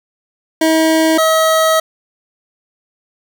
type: tone pair in turn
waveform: 25% pulse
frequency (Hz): 320 / 640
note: D#4 / D#5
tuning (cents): +49 / +49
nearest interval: octave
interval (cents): 1200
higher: second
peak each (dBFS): -6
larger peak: neither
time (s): 0.61-1.18 / 1.18-1.8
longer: second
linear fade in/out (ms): 5
effects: 8-bit